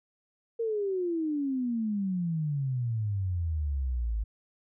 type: exponential sweep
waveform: sine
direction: down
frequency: 466.2 to 51.91 Hz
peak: -27 dBFS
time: 0.59-4.24 s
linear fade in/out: 10 ms
effects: none